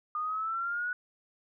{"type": "exponential sweep", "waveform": "sine", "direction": "up", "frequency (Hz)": [1215, 1480], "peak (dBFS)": -30, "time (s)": [0.15, 0.93], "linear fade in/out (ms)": 2, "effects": []}